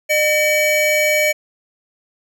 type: tone pair together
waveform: square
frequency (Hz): 605.9 / 2281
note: D#5 / C#7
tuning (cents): -46 / +49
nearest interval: octave + major seventh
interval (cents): 2295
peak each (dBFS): -17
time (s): 0.09-1.33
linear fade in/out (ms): 20
effects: none